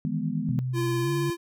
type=chord; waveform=sine; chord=E major seventh; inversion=third; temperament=equal; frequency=155.56 / 164.81 / 207.7 / 246.9 Hz; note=D#3 / E3 / G#3 / B3; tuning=0 / 0 / 0 / 0 cents; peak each=-31 dBFS; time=0.05-0.59 s; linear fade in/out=0 ms
type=tone with pitch glide; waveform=sine; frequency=127.8 to 141.8 Hz; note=C3 to C#3; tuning=-40 to +40 cents; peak=-26 dBFS; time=0.49-1.3 s; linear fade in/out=0 ms; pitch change=+180 cents; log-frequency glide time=1.02-1.09 s
type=tone with vibrato; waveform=square; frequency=343 Hz; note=F4; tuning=31 cents flat; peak=-27 dBFS; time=0.73-1.37 s; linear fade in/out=50 ms; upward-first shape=square; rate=19 Hz; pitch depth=12 cents each way
effects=none